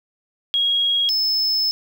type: tone pair in turn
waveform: sine / triangle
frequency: 3293 / 5227 Hz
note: G#7 / E8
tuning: -15 / -16 cents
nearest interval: minor sixth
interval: 799 cents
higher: second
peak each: -16 dBFS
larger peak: neither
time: 0.54-1.09 / 1.09-1.71 s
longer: second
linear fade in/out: 0 ms
effects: 8-bit